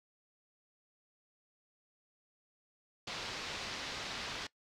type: low-pass noise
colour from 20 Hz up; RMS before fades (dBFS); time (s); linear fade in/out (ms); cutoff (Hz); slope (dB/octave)
white; -42; 3.07-4.47; 5; 4900; 24
effects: noise-tail reverb RT60 0.1 s tail -20 dB re dry